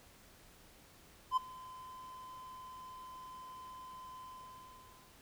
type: tone with ADSR envelope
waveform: triangle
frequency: 1025 Hz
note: C6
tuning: 36 cents flat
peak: -24 dBFS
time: 1.31-5.16 s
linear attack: 58 ms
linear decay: 12 ms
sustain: -22 dB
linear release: 940 ms
effects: pink hiss -61 dBFS RMS until 5.21 s